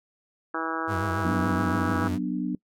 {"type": "harmonic tone", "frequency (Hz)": 162.5, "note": "E3", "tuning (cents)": -24, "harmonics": [2, 3, 4, 5, 6, 7, 8, 9, 10], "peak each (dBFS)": [-33, -38, -39, -37, -37, -35, -33, -36, -38], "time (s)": [0.54, 2.08], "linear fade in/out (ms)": 5}
{"type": "tone with vibrato", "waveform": "35% pulse", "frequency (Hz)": 95.6, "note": "G2", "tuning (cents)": -43, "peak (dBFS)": -27, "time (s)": [0.87, 2.19], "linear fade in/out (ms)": 50, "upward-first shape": "triangle", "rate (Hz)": 7, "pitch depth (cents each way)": 160}
{"type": "chord", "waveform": "sine", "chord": "B minor", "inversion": "second", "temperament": "just", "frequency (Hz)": [185.21, 246.9, 296.3], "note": ["F#3", "B3", "D4"], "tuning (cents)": [2, 0, 15], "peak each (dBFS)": -30, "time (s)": [1.25, 2.55], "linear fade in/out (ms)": 2}
{"effects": ["noise-tail reverb RT60 0.1 s tail -24 dB re dry"]}